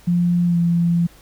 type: tone with pitch glide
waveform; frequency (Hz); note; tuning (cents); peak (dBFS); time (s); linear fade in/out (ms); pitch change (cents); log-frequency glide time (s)
sine; 174.61 to 170.82; F3 to F3; 0 to -38; -14; 0.07-1.07; 10; -38; 0.46-0.57
effects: added 50 Hz sine -49 dBFS peak until 1.21 s + pink hiss -49 dBFS RMS until 1.21 s